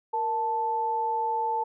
sine tone pair together, 467.2 / 880 Hz, A#4 / A5, +4 / 0 cents, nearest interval major seventh, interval 1096 cents, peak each -33 / -25 dBFS, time 0.13-1.64 s, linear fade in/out 10 ms, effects none

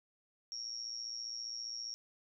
sine tone with amplitude modulation, 5570 Hz, F8, 5 cents flat, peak -36 dBFS, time 0.52-1.94 s, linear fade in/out 0 ms, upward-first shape sine, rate 115 Hz, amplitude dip 85%, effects none

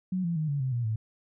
sine tone with pitch steps, 185 / 169.65 / 155.57 / 142.65 / 130.81 / 119.96 / 110 Hz, F#3 / F3 / D#3 / C#3 / C3 / B2 / A2, 0 / -50 / 0 / +50 / 0 / -50 / 0 cents, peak -26 dBFS, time 0.12-0.96 s, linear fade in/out 5 ms, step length 120 ms, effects none

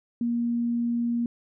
sine tone, 236.4 Hz, A#3, 24 cents sharp, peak -23 dBFS, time 0.21-1.26 s, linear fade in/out 2 ms, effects none

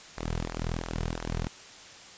sawtooth tone with flanger, 41.2 Hz, E1, in tune, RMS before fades -33 dBFS, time 0.17-1.48 s, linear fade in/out 10 ms, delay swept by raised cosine 0.27 to 3.67 ms, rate 2.9 Hz, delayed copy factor -0.7, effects white hiss -48 dBFS RMS until 2.17 s + resampled to 16000 Hz

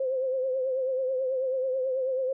sine tone with vibrato, 521 Hz, C5, 7 cents flat, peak -25 dBFS, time 0-2.33 s, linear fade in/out 5 ms, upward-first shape triangle, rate 9.2 Hz, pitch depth 64 cents each way, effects none

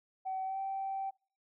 sine tone with pitch glide, 760 to 776.4 Hz, F#5 to G5, +46 to -17 cents, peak -33 dBFS, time 0.25-1.11 s, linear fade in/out 20 ms, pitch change +37 cents, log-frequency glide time 0.44-0.59 s, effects noise-tail reverb RT60 0.4 s tail -24 dB re dry + tanh soft clip ceiling -29 dBFS

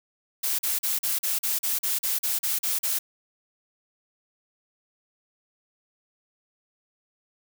blue noise bursts, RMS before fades -26 dBFS, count 13, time 0.43-2.99 s, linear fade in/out 10 ms, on 160 ms, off 40 ms, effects none

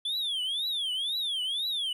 triangle tone with vibrato, 3410 Hz, G#7, 45 cents sharp, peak -27 dBFS, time 0.05-1.93 s, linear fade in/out 5 ms, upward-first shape triangle, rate 2 Hz, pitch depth 270 cents each way, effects none

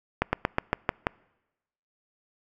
slowing click train, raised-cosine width 0.5 ms, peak -7 dBFS, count 7, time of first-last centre 0.22-1.069 s, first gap 110 ms, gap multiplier 1.1, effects noise-tail reverb RT60 1.0 s tail -26 dB re dry

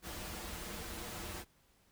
pink noise with comb filter, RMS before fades -44 dBFS, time 0.02-1.45 s, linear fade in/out 50 ms, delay 7.4 ms, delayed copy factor -0.65, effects pink hiss -70 dBFS RMS until 1.91 s

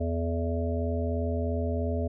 harmonic tone with a mistuned harmonic, 83 Hz, E2, 12 cents sharp, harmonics 1 / 3 / 5 / 7 / 8, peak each -28 / -33 / -35 / -36 / -37 dBFS, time 0-2.08 s, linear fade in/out 10 ms, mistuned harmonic 5, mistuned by +38 cents, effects none

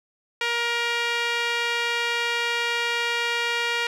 sawtooth tone with band-pass filter, 471.9 Hz, A#4, 21 cents sharp, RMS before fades -25 dBFS, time 0.41-3.87 s, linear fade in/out 2 ms, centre 2400 Hz, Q 1.5, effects none

